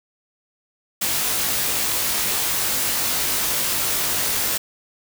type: noise with comb filter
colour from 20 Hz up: white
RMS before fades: -22 dBFS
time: 1.01-4.58 s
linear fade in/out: 10 ms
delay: 19 ms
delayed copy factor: +1
effects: none